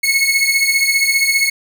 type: beating tone pair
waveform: sawtooth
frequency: 2184 / 2199 Hz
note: C#7 / C#7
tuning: -26 / -14 cents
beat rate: 15 Hz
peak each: -12 dBFS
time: 0.03-1.5 s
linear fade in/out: 10 ms
effects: none